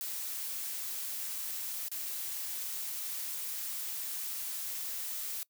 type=noise with dropouts; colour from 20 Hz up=blue; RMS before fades=-38 dBFS; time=0.01-5.43 s; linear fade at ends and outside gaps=0 ms; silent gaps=1.884-1.916 s; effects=noise-tail reverb RT60 0.1 s tail -22 dB re dry